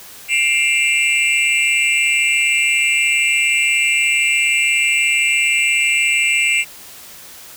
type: tone cluster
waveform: sine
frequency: 2120 / 2357 / 2690 / 2836 / 7940 Hz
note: C7 / D7 / E7 / F7 / B8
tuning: +22 / +6 / +34 / +26 / +8 cents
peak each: -19 / -18 / -18 / -22 / -23 dBFS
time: 0.28-6.65 s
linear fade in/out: 50 ms
effects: white hiss -38 dBFS RMS until 7.56 s